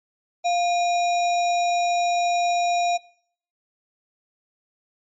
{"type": "tone with sample-and-hold", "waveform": "sine", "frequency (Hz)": 698.5, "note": "F5", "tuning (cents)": 0, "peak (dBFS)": -18, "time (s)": [0.44, 2.98], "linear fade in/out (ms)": 20, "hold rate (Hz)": 3150, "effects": ["noise-tail reverb RT60 0.6 s tail -22 dB re dry", "MP3 32 kbps"]}